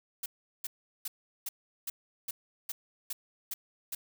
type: noise bursts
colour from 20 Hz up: blue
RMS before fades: -36 dBFS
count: 10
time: 0.23-3.95 s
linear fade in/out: 5 ms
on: 30 ms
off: 380 ms
effects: none